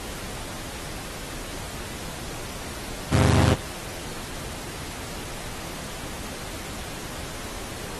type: chord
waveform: sawtooth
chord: E augmented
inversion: none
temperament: equal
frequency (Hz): 82.41 / 103.83 / 130.81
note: E2 / G#2 / B#2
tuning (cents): 0 / 0 / 0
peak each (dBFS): -17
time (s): 3.11-3.55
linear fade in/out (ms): 20
effects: pink hiss -36 dBFS RMS until 7.99 s + AAC 32 kbps